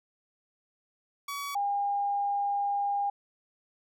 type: tone pair in turn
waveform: sawtooth / sine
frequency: 1133 / 807.2 Hz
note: C#6 / G#5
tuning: +37 / -49 cents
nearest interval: tritone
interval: 586 cents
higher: first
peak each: -30 / -26 dBFS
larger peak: second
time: 1.28-1.55 / 1.55-3.1 s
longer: second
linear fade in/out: 5 ms
effects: none